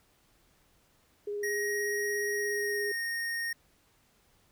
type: tone with vibrato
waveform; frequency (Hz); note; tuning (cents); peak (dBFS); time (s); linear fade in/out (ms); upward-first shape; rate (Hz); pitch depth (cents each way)
sine; 411.5; G#4; -16; -32; 1.27-2.92; 5; sine; 17; 12
type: tone with pitch glide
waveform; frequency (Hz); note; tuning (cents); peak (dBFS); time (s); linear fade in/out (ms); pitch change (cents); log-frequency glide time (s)
square; 1886 to 1853.6; A#6 to A#6; +20 to -10; -32; 1.43-3.53; 5; -30; 2.34-2.91
effects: pink hiss -67 dBFS RMS until 4.51 s